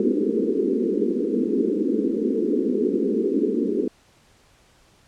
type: band-pass noise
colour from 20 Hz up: white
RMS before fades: -22 dBFS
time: 0-3.88 s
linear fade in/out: 2 ms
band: 200 to 460 Hz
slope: 96 dB/octave
effects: pink hiss -57 dBFS RMS until 5.07 s + low-pass 9000 Hz 12 dB/octave